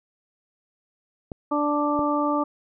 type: clicks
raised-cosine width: 2 ms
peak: -19 dBFS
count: 2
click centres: 1.318 / 1.992 s
type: harmonic tone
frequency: 293.7 Hz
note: D4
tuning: in tune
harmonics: 1 / 2 / 3 / 4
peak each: -24 / -27 / -28 / -26 dBFS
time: 1.51-2.44 s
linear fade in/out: 10 ms
effects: none